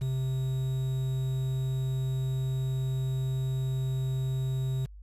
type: tone with quantisation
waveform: triangle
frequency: 131.1 Hz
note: C3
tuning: 4 cents sharp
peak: -25 dBFS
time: 0.01-4.86 s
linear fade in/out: 10 ms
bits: 8
effects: added 50 Hz sine -44 dBFS peak until 5.02 s + resampled to 32000 Hz